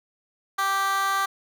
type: tone with high-pass filter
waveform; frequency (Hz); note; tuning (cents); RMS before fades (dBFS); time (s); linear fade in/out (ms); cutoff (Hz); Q
15% pulse; 391.1; G4; -4; -24; 0.58-1.26; 10; 1100; 2.2
effects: none